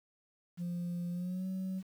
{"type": "tone with pitch glide", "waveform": "sine", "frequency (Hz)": [174.61, 188.23], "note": ["F3", "F#3"], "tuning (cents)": [0, 30], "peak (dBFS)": -32, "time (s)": [0.57, 1.83], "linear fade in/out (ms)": 50, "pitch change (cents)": 130, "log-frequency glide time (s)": [1.11, 1.47], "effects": ["tanh soft clip ceiling -33 dBFS", "10-bit"]}